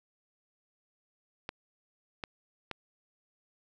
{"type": "clicks", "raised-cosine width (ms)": 0.3, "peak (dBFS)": -20, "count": 3, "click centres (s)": [1.491, 2.238, 2.713], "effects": []}